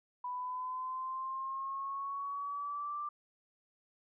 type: exponential sweep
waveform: sine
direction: up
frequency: 987.8 to 1183 Hz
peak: -36 dBFS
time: 0.24-3.09 s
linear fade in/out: 5 ms
effects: none